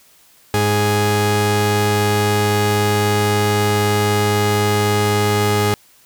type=tone pair together; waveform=sawtooth; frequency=103.83 / 415.3 Hz; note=G#2 / G#4; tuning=0 / 0 cents; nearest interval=2 octaves; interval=2400 cents; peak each=-13 / -12 dBFS; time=0.54-5.74 s; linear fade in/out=0 ms; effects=white hiss -51 dBFS RMS until 6.05 s